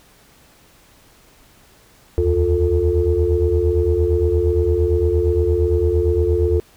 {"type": "tone cluster", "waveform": "sine", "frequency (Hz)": [75.2, 83.9, 354.1, 441.8], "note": ["D2", "E2", "F4", "A4"], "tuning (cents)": [42, 31, 24, 7], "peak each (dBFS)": -19, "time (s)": [2.18, 6.6], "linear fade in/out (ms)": 0, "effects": ["tanh soft clip ceiling -5 dBFS", "pink hiss -51 dBFS RMS until 6.76 s"]}